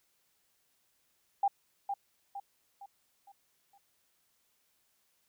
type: tone with echo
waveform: sine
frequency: 798 Hz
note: G5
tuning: 31 cents sharp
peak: -24 dBFS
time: 1.43-1.48 s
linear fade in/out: 5 ms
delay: 460 ms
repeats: 5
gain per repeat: -7 dB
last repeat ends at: 3.78 s
effects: white hiss -74 dBFS RMS until 5.28 s